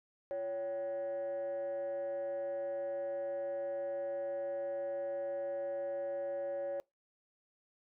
sine tone with frequency modulation, 560 Hz, C#5, 18 cents sharp, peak -33 dBFS, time 0.31-6.8 s, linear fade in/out 0 ms, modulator 214 Hz, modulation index 0.37, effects noise-tail reverb RT60 0.2 s tail -25 dB re dry + tanh soft clip ceiling -33 dBFS

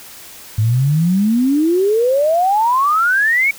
sine exponential sweep, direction up, 103.83 to 2277 Hz, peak -11 dBFS, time 0.58-3.51 s, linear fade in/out 5 ms, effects white hiss -37 dBFS RMS until 3.58 s

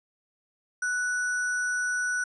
sine tone with sample-and-hold, 1480 Hz, F#6, in tune, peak -25 dBFS, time 0.82-2.24 s, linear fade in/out 5 ms, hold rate 7350 Hz, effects resampled to 22050 Hz

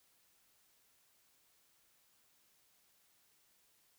silence, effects white hiss -72 dBFS RMS until 3.98 s

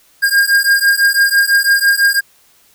square beating tone pair, 1612 / 1618 Hz, G6 / G#6, +48 / -46 cents, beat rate 6 Hz, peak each -13 dBFS, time 0.22-2.21 s, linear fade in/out 20 ms, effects white hiss -51 dBFS RMS until 2.74 s

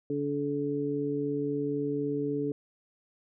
harmonic tone, 143.8 Hz, D3, 36 cents flat, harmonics 1 / 2 / 3, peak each -37 / -31 / -31 dBFS, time 0.1-2.52 s, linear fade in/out 2 ms, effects none

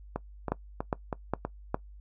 two click trains, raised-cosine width 1 ms, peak -13 / -17 dBFS, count 4 / 5, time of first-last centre 0.52-1.744 / 0.16-1.45 s, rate 2.45 / 3.1 Hz, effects noise-tail reverb RT60 0.1 s tail -20 dB re dry + added 50 Hz sine -46 dBFS peak until 2 s

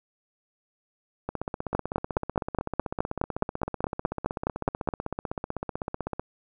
two click trains, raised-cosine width 1 ms, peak -9 / -16 dBFS, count 16 / 79, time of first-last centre 1.75-4.888 / 1.29-6.196 s, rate 4.78 / 15.9 Hz, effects none

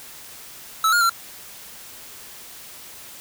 square tone with pitch steps, 1306 / 1421 / 1364 Hz, E6 / F6 / F6, -17 / +30 / -41 cents, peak -16 dBFS, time 0.84-1.095 s, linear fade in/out 2 ms, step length 85 ms, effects white hiss -41 dBFS RMS until 3.2 s

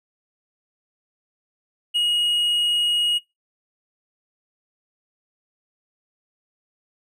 triangle tone, 2886 Hz, F#7, 44 cents flat, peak -16 dBFS, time 1.94-3.19 s, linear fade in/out 20 ms, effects noise-tail reverb RT60 0.2 s tail -20 dB re dry

